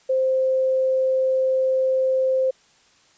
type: tone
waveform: sine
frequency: 523 Hz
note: C5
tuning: 1 cent flat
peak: -17 dBFS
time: 0.09-2.51 s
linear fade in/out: 10 ms
effects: white hiss -57 dBFS RMS until 3.17 s + resampled to 16000 Hz